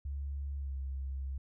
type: tone with pitch glide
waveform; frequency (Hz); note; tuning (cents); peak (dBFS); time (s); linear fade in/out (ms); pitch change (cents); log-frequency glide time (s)
sine; 70 to 67.23; C#2 to C2; +18 to +48; -35; 0.05-1.38; 5; -70; 0.58-0.75
effects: none